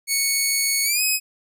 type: tone with pitch glide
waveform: 10% pulse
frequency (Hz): 2217 to 2532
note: C#7 to D#7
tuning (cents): 0 to +30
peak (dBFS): -10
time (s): 0.07-1.2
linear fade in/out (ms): 50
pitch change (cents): +230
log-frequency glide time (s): 0.84-1.02
effects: none